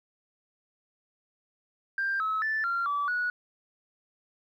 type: tone with pitch steps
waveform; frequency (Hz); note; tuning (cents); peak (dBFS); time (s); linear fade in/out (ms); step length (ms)
sine; 1586 / 1292 / 1758 / 1381 / 1152 / 1464; G6 / E6 / A6 / F6 / D6 / F#6; +20 / -35 / -2 / -20 / -34 / -19; -25; 1.98-3.3; 2; 220
effects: tanh soft clip ceiling -22 dBFS + 11-bit